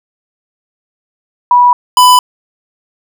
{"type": "tone pair in turn", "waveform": ["sine", "square"], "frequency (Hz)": [978, 996.8], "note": ["B5", "B5"], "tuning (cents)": [-17, 16], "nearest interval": "unison", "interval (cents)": 33, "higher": "second", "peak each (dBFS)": -3, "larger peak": "neither", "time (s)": [[1.51, 1.73], [1.97, 2.19]], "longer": "neither", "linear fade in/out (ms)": 2, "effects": []}